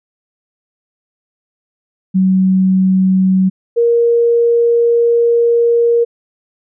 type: tone pair in turn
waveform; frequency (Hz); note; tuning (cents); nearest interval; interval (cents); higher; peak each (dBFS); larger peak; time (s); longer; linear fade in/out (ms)
sine; 188.2 / 469.6; F#3 / A#4; +30 / +13; octave + major third; 1583; second; -8; neither; 2.14-3.5 / 3.76-6.05; second; 20
effects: none

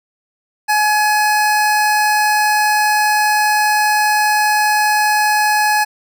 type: tone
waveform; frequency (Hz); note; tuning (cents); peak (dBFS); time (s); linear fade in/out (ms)
25% pulse; 845; G#5; +30; -8; 0.68-5.85; 20
effects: none

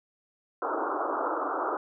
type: band-pass noise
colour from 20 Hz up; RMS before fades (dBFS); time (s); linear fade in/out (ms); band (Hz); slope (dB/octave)
white; -30; 0.62-1.77; 2; 280 to 1400; 96
effects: none

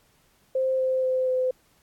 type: tone with pitch steps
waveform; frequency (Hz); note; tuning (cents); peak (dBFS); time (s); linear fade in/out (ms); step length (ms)
sine; 523.3 / 519.4 / 515.5 / 511.6; C5 / C5 / C5 / C5; 0 / -13 / -26 / -39; -21; 0.55-1.51; 5; 240
effects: pink hiss -63 dBFS RMS until 1.82 s + AAC 64 kbps

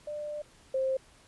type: tone pair in turn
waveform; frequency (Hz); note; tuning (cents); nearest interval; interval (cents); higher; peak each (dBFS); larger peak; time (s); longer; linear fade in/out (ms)
sine; 596 / 528; D5 / C5; +25 / +16; major second; 209; first; -34 / -26; second; 0.07-0.42 / 0.74-0.97; first; 5
effects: pink hiss -59 dBFS RMS until 1.27 s + resampled to 24000 Hz

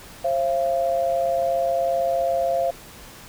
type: tone pair together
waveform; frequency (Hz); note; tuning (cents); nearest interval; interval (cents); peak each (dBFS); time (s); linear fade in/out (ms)
sine; 535 / 682.6; C5 / F5; +38 / -40; major third; 422; -23 / -21; 0.24-2.71; 10
effects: pink hiss -43 dBFS RMS until 3.28 s

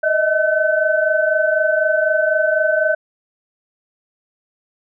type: tone cluster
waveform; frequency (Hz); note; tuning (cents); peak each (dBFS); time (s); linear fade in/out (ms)
sine; 614 / 638 / 1522; D#5 / D#5 / F#6; -23 / +43 / +48; -18; 0.03-2.95; 10
effects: none

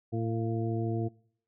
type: harmonic tone with a mistuned harmonic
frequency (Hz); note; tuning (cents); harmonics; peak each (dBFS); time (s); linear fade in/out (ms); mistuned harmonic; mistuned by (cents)
113.3; A#2; -49; 1 / 2 / 3 / 4 / 6; -31 / -36 / -34 / -39 / -41; 0.12-1.09; 20; 6; +30
effects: noise-tail reverb RT60 0.6 s tail -23 dB re dry

